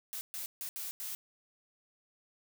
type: noise bursts at uneven times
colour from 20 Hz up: blue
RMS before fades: -40 dBFS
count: 5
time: 0.13-0.21 / 0.34-0.46 / 0.61-0.69 / 0.76-0.91 / 1-1.15 s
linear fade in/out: 0 ms
effects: none